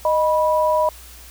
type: tone pair together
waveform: sine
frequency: 619 / 979.5 Hz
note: D#5 / B5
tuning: -9 / -15 cents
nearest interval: minor sixth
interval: 794 cents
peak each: -17 / -18 dBFS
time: 0.05-0.89 s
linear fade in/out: 2 ms
effects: added 60 Hz sine -42 dBFS peak until 1.3 s + white hiss -43 dBFS RMS until 1.3 s